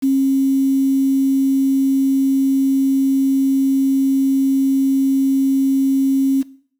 sine tone with quantisation, 270 Hz, C#4, 45 cents flat, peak -12 dBFS, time 0.02-6.43 s, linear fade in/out 20 ms, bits 6, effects noise-tail reverb RT60 0.5 s tail -18 dB re dry

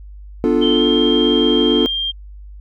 triangle chord, B half-diminished seventh, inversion none, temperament equal, 246.9 / 293.7 / 349.2 / 440 Hz, B3 / D4 / F4 / A4, 0 / 0 / 0 / 0 cents, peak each -16 dBFS, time 0.44-1.86 s, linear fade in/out 0 ms
sine tone with pitch glide, 3135 to 3192 Hz, G7 to G7, -1 to +31 cents, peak -18 dBFS, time 0.61-2.12 s, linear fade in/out 20 ms, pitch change +32 cents, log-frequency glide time 0.73-0.83 s
effects added 50 Hz sine -33 dBFS peak until 2.6 s

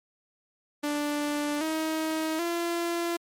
sawtooth tone with pitch steps, 293.7 / 316.6 / 341.3 Hz, D4 / D#4 / F4, 0 / +30 / -40 cents, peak -23 dBFS, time 0.83-3.17 s, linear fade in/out 10 ms, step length 780 ms, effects MP3 64 kbps

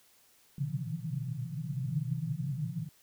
pink band-pass noise, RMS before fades -35 dBFS, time 0.58-2.89 s, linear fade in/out 2 ms, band 120 to 170 Hz, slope 96 dB/octave, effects white hiss -64 dBFS RMS until 3.02 s

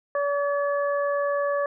harmonic tone, 571 Hz, D5, 49 cents flat, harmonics 1 / 2 / 3, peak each -23 / -29 / -33 dBFS, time 0.15-1.66 s, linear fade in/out 2 ms, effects none

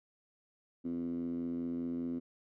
10% pulse tone with band-pass filter, 85 Hz, F2, 46 cents flat, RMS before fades -37 dBFS, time 0.84-2.2 s, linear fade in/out 20 ms, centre 270 Hz, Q 6.8, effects none

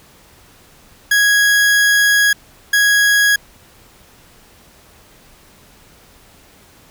40% pulse tone bursts at uneven times, 1658 Hz, G#6, 3 cents flat, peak -9 dBFS, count 2, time 1.11-2.33 / 2.73-3.36 s, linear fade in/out 5 ms, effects pink hiss -47 dBFS RMS until 6.9 s

